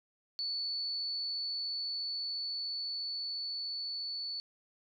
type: tone with level ramp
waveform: sine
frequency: 4457 Hz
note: C#8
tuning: 9 cents sharp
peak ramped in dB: -33 to -36 dBFS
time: 0.39-4.4 s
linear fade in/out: 0 ms
effects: none